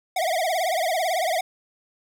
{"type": "tone with vibrato", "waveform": "square", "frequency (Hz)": 691, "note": "F5", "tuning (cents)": -19, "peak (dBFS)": -22, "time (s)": [0.16, 1.41], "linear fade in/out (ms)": 5, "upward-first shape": "triangle", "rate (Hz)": 18, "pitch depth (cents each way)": 200, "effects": []}